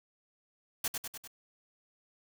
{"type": "noise with echo", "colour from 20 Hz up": "white", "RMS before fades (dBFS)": -32, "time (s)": [0.84, 0.88], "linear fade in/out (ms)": 5, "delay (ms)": 99, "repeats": 4, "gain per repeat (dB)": -4, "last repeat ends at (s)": 1.276, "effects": []}